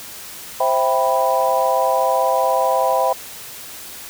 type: chord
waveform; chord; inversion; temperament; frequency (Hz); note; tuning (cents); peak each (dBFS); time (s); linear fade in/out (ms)
sine; C major seventh; none; equal; 523.3 / 659.3 / 784 / 987.8; C5 / E5 / G5 / B5; 0 / 0 / 0 / 0; -20; 0.6-3.13; 5
effects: white hiss -35 dBFS RMS until 4.09 s